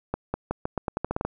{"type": "accelerating click train", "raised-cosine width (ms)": 1, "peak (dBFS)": -12, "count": 12, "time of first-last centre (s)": [0.14, 1.25], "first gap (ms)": 200, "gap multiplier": 0.85, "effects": []}